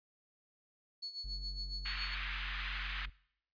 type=tone with tremolo; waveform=sine; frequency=4404 Hz; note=C#8; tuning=12 cents flat; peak=-38 dBFS; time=1.02-2.15 s; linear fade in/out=10 ms; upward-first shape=sine; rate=7.2 Hz; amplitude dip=70%
type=tone; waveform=triangle; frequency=46.25 Hz; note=F#1; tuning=in tune; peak=-38 dBFS; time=1.24-3.1 s; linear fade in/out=10 ms
type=band-pass noise; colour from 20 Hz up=pink; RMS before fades=-42 dBFS; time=1.85-3.06 s; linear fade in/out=10 ms; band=1400 to 3400 Hz; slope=24 dB/octave
effects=noise-tail reverb RT60 0.7 s tail -23 dB re dry + resampled to 11025 Hz